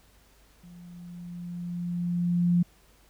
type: tone with level ramp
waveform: sine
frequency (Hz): 174.61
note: F3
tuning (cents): 0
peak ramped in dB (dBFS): -46 to -18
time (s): 0.63-2.63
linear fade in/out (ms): 10
effects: added 50 Hz sine -61 dBFS peak until 3.09 s + pink hiss -61 dBFS RMS until 3.09 s